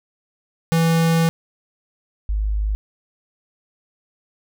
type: tone pair in turn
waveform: square / sine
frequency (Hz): 164.81 / 51.91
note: E3 / G#1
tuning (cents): 0 / 0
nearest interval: octave + minor sixth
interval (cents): 2000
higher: first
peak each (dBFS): -15 / -18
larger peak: first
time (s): 0.72-1.29 / 2.29-2.75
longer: first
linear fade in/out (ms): 0
effects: none